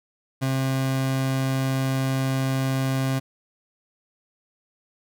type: tone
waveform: 30% pulse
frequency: 133 Hz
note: C3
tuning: 29 cents sharp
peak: -19 dBFS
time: 0.41-3.2 s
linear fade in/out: 20 ms
effects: none